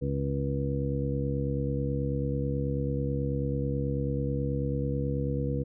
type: harmonic tone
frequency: 69.2 Hz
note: C#2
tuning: 2 cents flat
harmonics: 1 / 2 / 3 / 4 / 5 / 7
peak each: -34 / -30 / -37 / -35 / -41 / -34 dBFS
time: 0.01-5.64 s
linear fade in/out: 20 ms
effects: none